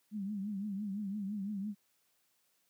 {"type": "tone with vibrato", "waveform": "sine", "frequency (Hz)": 202.2, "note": "G#3", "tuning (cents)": -46, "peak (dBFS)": -35, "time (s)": [0.11, 1.75], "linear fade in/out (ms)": 50, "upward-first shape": "triangle", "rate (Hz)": 5.9, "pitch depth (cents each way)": 120, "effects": ["white hiss -75 dBFS RMS until 2.69 s", "high-pass 100 Hz 12 dB/octave"]}